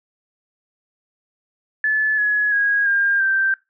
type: tone with pitch steps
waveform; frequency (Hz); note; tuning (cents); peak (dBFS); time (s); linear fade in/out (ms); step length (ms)
sine; 1730 / 1687.6 / 1646.2 / 1605.8 / 1566.4; A6 / G#6 / G#6 / G6 / G6; -30 / +27 / -16 / +41 / -2; -15; 1.84-3.54; 2; 340
effects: noise-tail reverb RT60 0.2 s tail -20 dB re dry